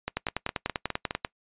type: two click trains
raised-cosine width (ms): 0.3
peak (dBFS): -11 / -13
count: 12 / 6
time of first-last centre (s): 0.17-1.248 / 0.08-1.109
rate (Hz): 10.2 / 4.86
effects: noise-tail reverb RT60 0.1 s tail -23 dB re dry + resampled to 8000 Hz

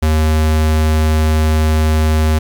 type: tone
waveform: square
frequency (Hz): 78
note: D#2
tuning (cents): +5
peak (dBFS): -11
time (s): 0.02-2.39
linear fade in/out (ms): 10
effects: 8-bit

